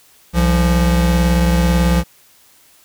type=tone pair together; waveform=square; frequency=63.4 / 172.02 Hz; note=B1 / F3; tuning=+46 / -26 cents; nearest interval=octave + perfect fourth; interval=1728 cents; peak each=-15 dBFS; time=0.33-2.04 s; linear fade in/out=50 ms; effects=white hiss -50 dBFS RMS until 2.84 s